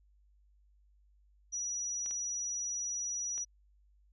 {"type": "tone", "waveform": "sine", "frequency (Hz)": 5840, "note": "F#8", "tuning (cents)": -24, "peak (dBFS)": -34, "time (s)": [1.52, 3.45], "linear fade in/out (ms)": 20}
{"type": "clicks", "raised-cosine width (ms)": 0.2, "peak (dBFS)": -33, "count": 3, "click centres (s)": [2.061, 2.11, 3.379]}
{"effects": ["added 50 Hz sine -63 dBFS peak until 4.12 s"]}